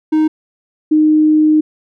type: tone pair in turn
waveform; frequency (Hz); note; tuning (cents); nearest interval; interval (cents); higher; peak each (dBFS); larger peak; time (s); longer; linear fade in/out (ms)
triangle / sine; 311.1 / 307.9; D#4 / D#4; 0 / -18; unison; 18; first; -7; neither; 0.12-0.28 / 0.91-1.61; second; 10
effects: none